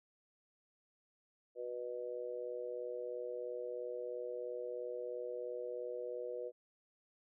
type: tone with amplitude modulation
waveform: sine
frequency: 490 Hz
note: B4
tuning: 14 cents flat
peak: -35 dBFS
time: 1.55-6.52 s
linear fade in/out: 50 ms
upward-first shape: sine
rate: 123 Hz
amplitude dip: 100%
effects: none